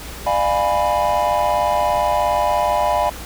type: chord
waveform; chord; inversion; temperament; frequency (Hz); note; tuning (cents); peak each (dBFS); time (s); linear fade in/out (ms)
triangle; D diminished seventh; none; equal with one note detuned; 601.4 / 698.5 / 830.6 / 987.8; D5 / F5 / Ab5 / Cb6; +41 / 0 / 0 / 0; -19; 0.26-3.1; 10
effects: added 60 Hz sine -34 dBFS peak until 3.25 s + pink hiss -34 dBFS RMS until 3.25 s